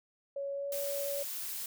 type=tone with pitch glide; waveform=sine; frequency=558 to 564.8 Hz; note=C#5 to C#5; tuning=+11 to +32 cents; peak=-34 dBFS; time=0.36-1.23 s; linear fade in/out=5 ms; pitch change=+21 cents; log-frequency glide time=0.53-0.71 s
type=noise; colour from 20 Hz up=blue; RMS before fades=-39 dBFS; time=0.72-1.66 s; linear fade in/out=2 ms
effects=none